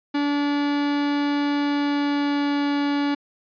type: tone with pitch glide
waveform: 45% pulse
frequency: 288.3 to 286.5 Hz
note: D4 to D4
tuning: -32 to -43 cents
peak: -20 dBFS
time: 0.14-3.15 s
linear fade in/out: 10 ms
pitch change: -11 cents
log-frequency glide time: 1.61-2.75 s
effects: resampled to 11025 Hz